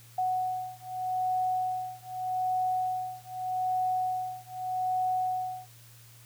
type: beating tone pair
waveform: sine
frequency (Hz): 740 / 740.82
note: F#5 / F#5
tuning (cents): 0 / +2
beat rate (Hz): 0.82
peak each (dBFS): -31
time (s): 0.18-5.68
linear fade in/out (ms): 5
effects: added 117 Hz sine -53 dBFS peak until 6.25 s + white hiss -56 dBFS RMS until 6.25 s